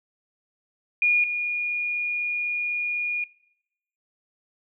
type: tone pair in turn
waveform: sine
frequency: 2436 / 2436 Hz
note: D#7 / D#7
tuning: -37 / -37 cents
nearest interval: unison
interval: 0 cents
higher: neither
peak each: -17 / -24 dBFS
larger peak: first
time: 1.02-1.24 / 1.24-3.24 s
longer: second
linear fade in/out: 2 ms
effects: noise-tail reverb RT60 0.8 s tail -21 dB re dry